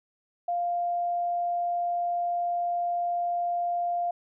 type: tone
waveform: sine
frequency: 698.5 Hz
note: F5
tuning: in tune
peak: -25 dBFS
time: 0.48-4.11 s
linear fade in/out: 5 ms
effects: none